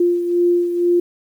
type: beating tone pair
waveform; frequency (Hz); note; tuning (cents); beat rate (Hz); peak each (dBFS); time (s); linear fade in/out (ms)
sine; 349.2 / 351.3; F4 / F4; 0 / +10; 2.1; -14 / -22; 0-1; 5
effects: 8-bit